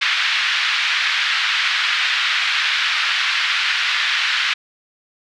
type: band-pass noise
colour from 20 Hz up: pink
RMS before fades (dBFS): -19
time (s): 0.01-4.54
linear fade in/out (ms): 10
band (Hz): 1500 to 4000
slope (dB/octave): 24
effects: none